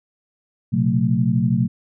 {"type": "tone cluster", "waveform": "sine", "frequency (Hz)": [120.6, 132.9, 181.3, 221.8], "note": ["B2", "C3", "F#3", "A3"], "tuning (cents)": [-41, 27, -35, 14], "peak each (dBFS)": -21, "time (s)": [0.72, 1.68], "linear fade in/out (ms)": 20, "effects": []}